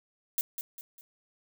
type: noise with echo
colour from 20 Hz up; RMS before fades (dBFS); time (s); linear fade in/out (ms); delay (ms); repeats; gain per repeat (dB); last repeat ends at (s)
violet; -28; 0.38-0.41; 0; 200; 3; -8; 1.01
effects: none